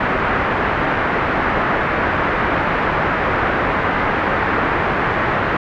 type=low-pass noise; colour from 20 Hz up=white; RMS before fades=-18 dBFS; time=0-5.57 s; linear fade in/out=5 ms; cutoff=1800 Hz; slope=24 dB/octave; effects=none